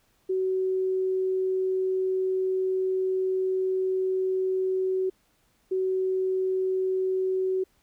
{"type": "tone pair in turn", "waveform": "sine", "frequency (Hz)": [375.8, 375.8], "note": ["F#4", "F#4"], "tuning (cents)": [27, 27], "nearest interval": "unison", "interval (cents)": 0, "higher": "neither", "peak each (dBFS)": -23, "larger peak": "neither", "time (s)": [[0.29, 5.1], [5.71, 7.64]], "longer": "first", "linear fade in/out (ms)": 10, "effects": ["pink hiss -67 dBFS RMS until 7.82 s"]}